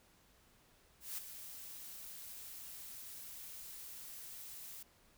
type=noise with ADSR envelope; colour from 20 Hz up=blue; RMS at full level=-41 dBFS; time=1-4.83 s; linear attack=180 ms; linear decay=6 ms; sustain=-9 dB; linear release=5 ms; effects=pink hiss -68 dBFS RMS until 5.17 s